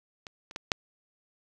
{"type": "clicks", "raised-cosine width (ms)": 0.2, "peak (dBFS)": [-24, -27, -17, -6], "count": 4, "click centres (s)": [0.268, 0.511, 0.561, 0.718], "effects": []}